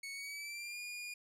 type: tone with pitch glide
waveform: sawtooth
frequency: 2217 to 2432 Hz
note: C#7 to D#7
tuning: 0 to -40 cents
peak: -39 dBFS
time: 0.03-1.14 s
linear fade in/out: 5 ms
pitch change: +160 cents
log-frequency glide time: 0.13-0.8 s
effects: low-pass 12000 Hz 12 dB/octave